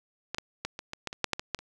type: clicks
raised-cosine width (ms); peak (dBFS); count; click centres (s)
0.2; -15 / -14 / -14 / -20 / -19 / -15 / -21 / -7 / -9 / -16 / -11 / -27; 12; 0.346 / 0.384 / 0.65 / 0.791 / 0.934 / 1.073 / 1.129 / 1.243 / 1.333 / 1.395 / 1.547 / 1.59
effects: none